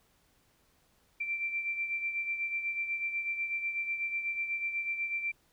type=beating tone pair; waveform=sine; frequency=2349 / 2357.1 Hz; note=D7 / D7; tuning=0 / +6 cents; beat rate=8.1 Hz; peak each=-32 / -40 dBFS; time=1.2-5.32 s; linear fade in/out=10 ms; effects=pink hiss -69 dBFS RMS until 5.52 s